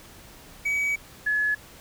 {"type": "tone pair in turn", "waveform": ["triangle", "sine"], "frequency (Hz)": [2273, 1702.8], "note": ["C#7", "G#6"], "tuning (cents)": [43, 43], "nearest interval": "perfect fourth", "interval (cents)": 500, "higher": "first", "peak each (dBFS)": -21, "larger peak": "neither", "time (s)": [[0.65, 0.96], [1.26, 1.55]], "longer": "first", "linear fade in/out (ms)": 10, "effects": ["pink hiss -48 dBFS RMS until 1.8 s"]}